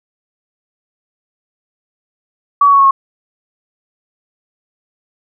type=tone with pitch steps; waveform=sine; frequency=1139 / 1125.9 / 1113 / 1100.2 / 1087.6 Hz; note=C#6 / C#6 / C#6 / C#6 / C#6; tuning=+47 / +27 / +7 / -13 / -33 cents; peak=-5 dBFS; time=2.61-2.91 s; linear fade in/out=5 ms; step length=60 ms; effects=none